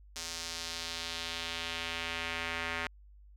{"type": "tone with band-pass filter sweep", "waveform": "square", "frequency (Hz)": 83.3, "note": "E2", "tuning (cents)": 19, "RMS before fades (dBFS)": -38, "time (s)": [0.16, 2.87], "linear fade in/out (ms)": 0, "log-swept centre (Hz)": [5800, 2000], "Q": 1.6, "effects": ["added 50 Hz sine -53 dBFS peak until 3.36 s"]}